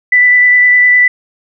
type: tone with vibrato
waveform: sine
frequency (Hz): 1982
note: B6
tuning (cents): +6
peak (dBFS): -4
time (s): 0.12-1.08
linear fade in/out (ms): 5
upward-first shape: square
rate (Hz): 9.8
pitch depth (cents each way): 8
effects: none